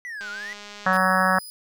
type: exponential two-way sweep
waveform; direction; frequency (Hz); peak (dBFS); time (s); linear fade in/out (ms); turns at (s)
triangle; down then up; 2011 to 1396.9 to 2011; -30; 0.05-0.53; 0; 0.3
type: click train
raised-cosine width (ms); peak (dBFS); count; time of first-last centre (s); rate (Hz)
0.2; -23; 157; 0.21-0.967; 206
type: harmonic tone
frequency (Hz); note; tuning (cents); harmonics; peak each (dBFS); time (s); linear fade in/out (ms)
186.9; F#3; +18; 1 / 3 / 4 / 5 / 6 / 7 / 8 / 9 / 10; -26 / -27 / -26 / -28 / -25 / -24 / -27 / -24 / -33; 0.86-1.39; 5
type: tone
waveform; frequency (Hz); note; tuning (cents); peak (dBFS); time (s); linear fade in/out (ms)
15% pulse; 4978; D#8; 0; -31; 0.93-1.5; 0
effects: none